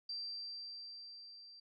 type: tone with level ramp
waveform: sine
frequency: 4699 Hz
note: D8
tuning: in tune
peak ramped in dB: -39 to -54 dBFS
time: 0.09-1.6 s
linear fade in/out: 5 ms
effects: none